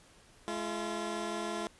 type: tone pair together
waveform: 15% pulse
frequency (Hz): 212.9 / 342.5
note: G#3 / F4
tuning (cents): +43 / -34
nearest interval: minor sixth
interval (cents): 823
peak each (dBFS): -32 / -30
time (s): 0.48-1.67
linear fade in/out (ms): 0
effects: pink hiss -60 dBFS RMS until 1.79 s + resampled to 24000 Hz